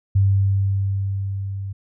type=tone with level ramp; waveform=sine; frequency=98 Hz; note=G2; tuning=in tune; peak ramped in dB=-12 to -26 dBFS; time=0.15-1.73 s; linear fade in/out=10 ms; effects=none